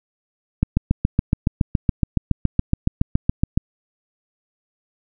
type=click train; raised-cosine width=5 ms; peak=-3 dBFS; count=22; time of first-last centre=0.63-3.575 s; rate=7.13 Hz; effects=none